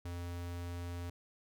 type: tone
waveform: square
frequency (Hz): 87.1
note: F2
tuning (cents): -4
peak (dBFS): -40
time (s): 0.05-1.1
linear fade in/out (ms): 5
effects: none